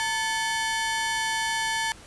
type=ring-modulated tone; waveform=sawtooth; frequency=1318.5 Hz; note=E6; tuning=in tune; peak=-18 dBFS; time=0-1.92 s; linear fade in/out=0 ms; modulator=418 Hz; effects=pink hiss -48 dBFS RMS until 2.06 s + resampled to 24000 Hz